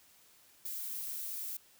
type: noise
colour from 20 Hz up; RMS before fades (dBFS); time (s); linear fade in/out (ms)
violet; -40; 0.65-1.57; 5
effects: white hiss -63 dBFS RMS until 1.79 s